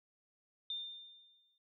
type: tone with exponential decay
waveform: sine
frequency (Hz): 3607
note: A7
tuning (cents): +42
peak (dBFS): -36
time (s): 0.7-1.58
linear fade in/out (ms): 2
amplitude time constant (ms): 190
effects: noise-tail reverb RT60 0.1 s tail -22 dB re dry